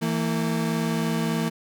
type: tone pair together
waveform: 35% pulse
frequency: 164.85 / 228.2 Hz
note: E3 / A#3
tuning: 0 / -37 cents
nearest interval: tritone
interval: 563 cents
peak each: -24 dBFS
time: 0.01-1.5 s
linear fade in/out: 20 ms
effects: none